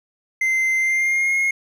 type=tone with pitch glide; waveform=triangle; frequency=2076 to 2153 Hz; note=C7 to C7; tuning=-14 to +49 cents; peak=-15 dBFS; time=0.41-1.51 s; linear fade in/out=5 ms; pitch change=+63 cents; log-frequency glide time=0.77-1.36 s; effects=none